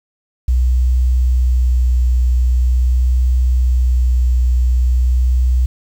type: tone with vibrato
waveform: sine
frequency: 62 Hz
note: B1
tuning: 7 cents sharp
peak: -10 dBFS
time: 0.48-5.66 s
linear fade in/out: 5 ms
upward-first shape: sine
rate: 0.44 Hz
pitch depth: 13 cents each way
effects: 7-bit